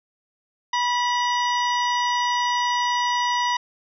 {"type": "harmonic tone with a mistuned harmonic", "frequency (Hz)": 976, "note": "B5", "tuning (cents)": -21, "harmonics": [1, 2, 3, 4, 5, 6], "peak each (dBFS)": [-21, -27, -31, -33, -35, -37], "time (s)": [0.73, 3.57], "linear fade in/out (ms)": 5, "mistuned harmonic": 4, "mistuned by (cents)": -84, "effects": []}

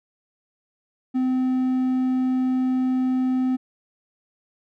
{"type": "tone", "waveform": "triangle", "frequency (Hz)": 256.9, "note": "C4", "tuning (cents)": -32, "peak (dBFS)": -17, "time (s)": [1.14, 3.57], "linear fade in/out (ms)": 20, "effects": []}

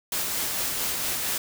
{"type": "noise with tremolo", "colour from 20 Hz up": "white", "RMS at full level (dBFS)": -27, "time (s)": [0.12, 1.38], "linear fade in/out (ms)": 2, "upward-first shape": "sine", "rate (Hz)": 4.4, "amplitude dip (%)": 25, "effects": []}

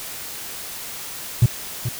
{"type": "tone with echo", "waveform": "triangle", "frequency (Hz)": 120, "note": "B2", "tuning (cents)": -49, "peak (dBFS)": -5, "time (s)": [1.42, 1.46], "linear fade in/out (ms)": 5, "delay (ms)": 430, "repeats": 1, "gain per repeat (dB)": -13, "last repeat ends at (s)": 1.89, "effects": ["tanh soft clip ceiling -5 dBFS", "white hiss -33 dBFS RMS until 1.99 s"]}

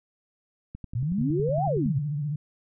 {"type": "click train", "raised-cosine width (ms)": 5, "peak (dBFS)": -25, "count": 13, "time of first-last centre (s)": [0.75, 1.861], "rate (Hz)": 10.8}
{"type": "exponential two-way sweep", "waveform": "sine", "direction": "up then down", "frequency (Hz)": [109.6, 818, 109.6], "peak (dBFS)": -24, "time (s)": [0.95, 1.99], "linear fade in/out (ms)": 5, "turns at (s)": 1.65}
{"type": "tone with vibrato", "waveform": "sine", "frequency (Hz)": 146.83, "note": "D3", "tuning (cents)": 0, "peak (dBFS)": -26, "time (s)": [1.18, 2.36], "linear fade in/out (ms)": 5, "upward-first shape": "sine", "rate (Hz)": 15, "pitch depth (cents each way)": 87}
{"effects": []}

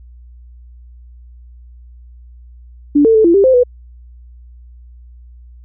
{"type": "tone with pitch steps", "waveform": "sine", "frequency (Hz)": [290.5, 449.1, 437.3, 339.3, 396, 520, 492.7], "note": ["D4", "A4", "A4", "F4", "G4", "C5", "B4"], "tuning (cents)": [-19, 35, -11, -50, 18, -11, -4], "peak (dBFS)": -6, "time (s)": [2.95, 3.636], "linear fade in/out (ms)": 10, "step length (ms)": 98, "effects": ["added 60 Hz sine -36 dBFS peak until 5.64 s"]}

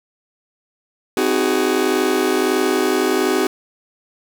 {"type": "chord", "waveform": "40% pulse", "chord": "Ab dominant seventh", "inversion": "first", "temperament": "just", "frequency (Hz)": [259.6, 311.5, 373.8, 415.3], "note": ["C4", "Eb4", "Gb4", "Ab4"], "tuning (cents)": [-13, 2, 18, 0], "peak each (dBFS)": [-22, -22, -18, -21], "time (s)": [1.17, 3.47], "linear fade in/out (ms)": 2, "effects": []}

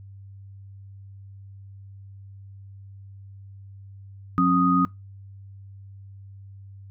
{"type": "tone cluster", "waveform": "sine", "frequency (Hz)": [180, 270.7, 1244], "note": ["F#3", "C#4", "D#6"], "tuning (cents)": [-47, -41, -1], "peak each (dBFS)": -21, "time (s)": [4.38, 4.85], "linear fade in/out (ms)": 0, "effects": ["noise-tail reverb RT60 0.2 s tail -23 dB re dry", "added 98 Hz sine -41 dBFS peak until 6.9 s"]}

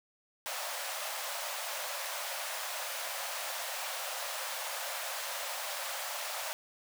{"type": "high-pass noise", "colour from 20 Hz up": "pink", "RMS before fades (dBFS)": -38, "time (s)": [0.46, 6.53], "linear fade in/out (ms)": 0, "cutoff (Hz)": 530, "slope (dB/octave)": 96, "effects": []}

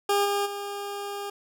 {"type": "tone with level steps", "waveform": "20% pulse", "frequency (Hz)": 404.3, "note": "G#4", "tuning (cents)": -46, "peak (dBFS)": [-16, -19, -27], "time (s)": [0.09, 1.3], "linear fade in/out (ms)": 5, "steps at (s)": [0.24, 0.45], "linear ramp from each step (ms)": 20, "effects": []}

